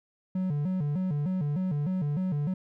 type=tone with vibrato; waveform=triangle; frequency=164.81 Hz; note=E3; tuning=in tune; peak=-24 dBFS; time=0.35-2.54 s; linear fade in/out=5 ms; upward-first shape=square; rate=3.3 Hz; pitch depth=210 cents each way; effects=none